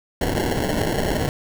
blue noise with sample-and-hold, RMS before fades -22 dBFS, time 0.21-1.29 s, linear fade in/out 2 ms, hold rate 1225 Hz, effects none

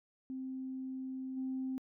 sine tone with level steps, 261.6 Hz, C4, in tune, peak -38 / -34 dBFS, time 0.3-1.78 s, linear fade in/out 0 ms, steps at 1.36 s, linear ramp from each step 20 ms, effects tanh soft clip ceiling -30 dBFS

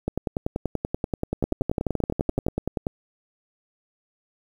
two click trains, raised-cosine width 2 ms, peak -11 / -10 dBFS, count 30 / 13, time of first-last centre 0.08-2.868 / 1.44-2.466 s, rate 10.4 / 11.7 Hz, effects 8-bit

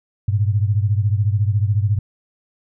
sine beating tone pair, 100.1 / 114.1 Hz, G2 / A#2, +37 / -37 cents, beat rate 14 Hz, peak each -16 / -20 dBFS, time 0.28-1.99 s, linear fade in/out 5 ms, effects none

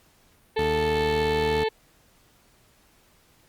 harmonic tone, 440 Hz, A4, in tune, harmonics 1 / 2 / 4 / 5 / 6 / 7 / 8 / 9 / 10, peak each -23 / -29 / -35 / -37 / -39 / -40 / -41 / -42 / -43 dBFS, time 0.56-1.69 s, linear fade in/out 10 ms
15% pulse tone with vibrato, 77 Hz, D#2, 17 cents flat, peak -22 dBFS, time 0.58-1.64 s, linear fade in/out 10 ms, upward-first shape triangle, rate 1.5 Hz, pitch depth 10 cents each way
effects pink hiss -60 dBFS RMS until 3.48 s + Opus 48 kbps

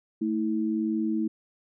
sine tone pair together, 221.2 / 322.8 Hz, A3 / E4, +9 / -36 cents, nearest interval perfect fifth, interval 655 cents, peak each -27 dBFS, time 0.21-1.28 s, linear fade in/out 10 ms, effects none

